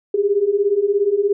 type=beating tone pair; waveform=sine; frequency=392.8 / 409.8 Hz; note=G4 / G#4; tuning=+4 / -23 cents; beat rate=17 Hz; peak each=-19 / -16 dBFS; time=0.14-1.33 s; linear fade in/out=5 ms; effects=none